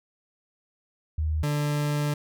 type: tone pair in turn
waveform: sine / 40% pulse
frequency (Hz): 77.8 / 147.29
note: D#2 / D3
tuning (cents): 0 / +5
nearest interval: major seventh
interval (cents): 1105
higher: second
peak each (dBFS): -23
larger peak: neither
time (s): 1.18-1.43 / 1.43-2.14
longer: second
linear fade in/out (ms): 5
effects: none